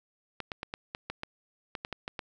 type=clicks; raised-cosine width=0.3 ms; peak=-19 dBFS; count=12; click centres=0.403 / 0.518 / 0.631 / 0.739 / 0.949 / 1.1 / 1.234 / 1.752 / 1.849 / 1.927 / 2.079 / 2.192 s; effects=none

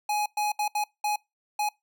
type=tone bursts at uneven times; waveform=square; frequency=837 Hz; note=G#5; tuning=13 cents sharp; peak=-25 dBFS; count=6; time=0.09-0.26 / 0.37-0.52 / 0.59-0.68 / 0.75-0.84 / 1.04-1.16 / 1.59-1.69 s; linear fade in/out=5 ms; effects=noise-tail reverb RT60 0.2 s tail -24 dB re dry

